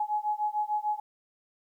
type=beating tone pair; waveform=sine; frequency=840 / 846.7 Hz; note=G#5 / G#5; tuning=+19 / +33 cents; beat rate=6.7 Hz; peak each=-30 / -30 dBFS; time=0-1 s; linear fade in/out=5 ms; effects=11-bit